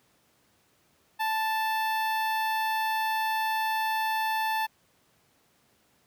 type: tone with notch filter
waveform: sawtooth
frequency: 880 Hz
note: A5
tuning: in tune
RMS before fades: -28 dBFS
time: 1.19-4.67 s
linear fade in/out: 20 ms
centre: 7200 Hz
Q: 0.66
effects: pink hiss -66 dBFS RMS until 6.06 s + high-pass 100 Hz 12 dB/octave